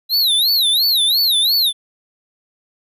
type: tone with vibrato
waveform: square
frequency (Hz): 3951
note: B7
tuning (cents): 0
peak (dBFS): -13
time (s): 0.09-1.73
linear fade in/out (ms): 50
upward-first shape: sine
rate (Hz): 2.9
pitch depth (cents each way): 220
effects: none